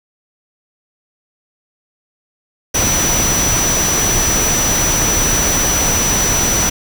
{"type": "tone in noise", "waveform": "sine", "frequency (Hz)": 5920, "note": "F#8", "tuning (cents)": 0, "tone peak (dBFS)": -15, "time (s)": [2.74, 6.7], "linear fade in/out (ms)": 10, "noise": "pink", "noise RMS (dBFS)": -17, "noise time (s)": [2.74, 6.7], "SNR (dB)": -1, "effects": []}